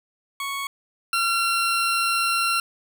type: tone pair in turn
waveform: 20% pulse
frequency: 1108.7 / 1367.1 Hz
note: C#6 / F6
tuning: 0 / -37 cents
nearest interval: major third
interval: 363 cents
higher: second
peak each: -22 / -15 dBFS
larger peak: second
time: 0.4-0.67 / 1.13-2.6 s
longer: second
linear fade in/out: 2 ms
effects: none